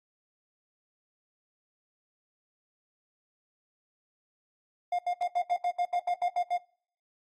triangle tone bursts, 709 Hz, F5, 26 cents sharp, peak -24 dBFS, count 12, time 4.92-6.572 s, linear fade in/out 5 ms, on 68 ms, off 76 ms, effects noise-tail reverb RT60 0.6 s tail -26 dB re dry + AAC 32 kbps

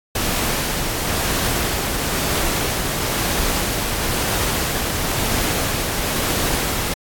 pink noise with tremolo, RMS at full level -20 dBFS, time 0.15-6.94 s, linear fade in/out 5 ms, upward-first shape sine, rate 1 Hz, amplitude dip 25%, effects AAC 64 kbps

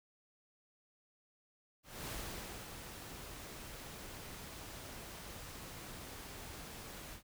pink noise with ADSR envelope, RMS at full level -43 dBFS, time 1.83-7.23 s, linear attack 240 ms, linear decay 600 ms, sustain -6 dB, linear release 97 ms, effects none

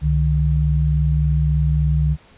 sine tone pair together, 67.4 / 150.88 Hz, C#2 / D3, -48 / +47 cents, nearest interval octave + major second, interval 1395 cents, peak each -17 / -17 dBFS, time 0.01-2.17 s, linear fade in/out 50 ms, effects pink hiss -50 dBFS RMS until 2.37 s + resampled to 8000 Hz

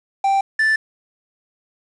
triangle tone pair in turn, 784 / 1760 Hz, G5 / A6, 0 / 0 cents, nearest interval octave + major second, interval 1400 cents, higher second, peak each -12 dBFS, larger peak neither, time 0.24-0.41 / 0.59-0.76 s, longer neither, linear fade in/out 5 ms, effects resampled to 22050 Hz + 7-bit

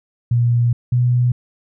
sine tone pair in turn, 119.5 / 123 Hz, A#2 / B2, +43 / -7 cents, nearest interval unison, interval 50 cents, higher second, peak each -12 dBFS, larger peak neither, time 0.31-0.73 / 0.92-1.32 s, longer first, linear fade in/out 5 ms, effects none

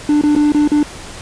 triangle tone with dropouts, 296.3 Hz, D4, 15 cents sharp, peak -7 dBFS, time 0.09-0.83 s, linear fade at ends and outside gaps 2 ms, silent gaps 0.213-0.236 / 0.352-0.362 / 0.521-0.546 / 0.677-0.717 s, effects pink hiss -32 dBFS RMS until 1.21 s + resampled to 22050 Hz

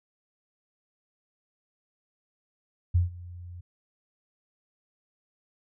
sine tone with ADSR envelope, 88 Hz, F2, 14 cents sharp, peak -17 dBFS, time 2.94-3.61 s, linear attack 15 ms, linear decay 140 ms, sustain -22 dB, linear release 8 ms, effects none

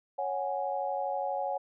sine chord, C# suspended fourth, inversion none, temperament just, 554.4 / 739.2 / 831.5 Hz, C#5 / F#5 / G#5, 0 / -2 / +2 cents, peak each -34 dBFS, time 0.18-1.58 s, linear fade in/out 10 ms, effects none

